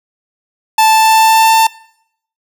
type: tone with pitch glide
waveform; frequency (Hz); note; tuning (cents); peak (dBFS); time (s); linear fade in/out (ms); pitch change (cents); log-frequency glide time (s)
45% pulse; 879 to 892.8; A5 to A5; -2 to +25; -6; 0.78-1.67; 5; +27; 0.89-1.55
effects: noise-tail reverb RT60 0.7 s tail -21 dB re dry